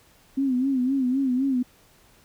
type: tone with vibrato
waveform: sine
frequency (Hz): 261.6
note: C4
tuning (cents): 0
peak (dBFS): -20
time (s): 0.37-1.63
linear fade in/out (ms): 10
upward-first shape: sine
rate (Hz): 3.9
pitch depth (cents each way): 96
effects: pink hiss -57 dBFS RMS until 2.24 s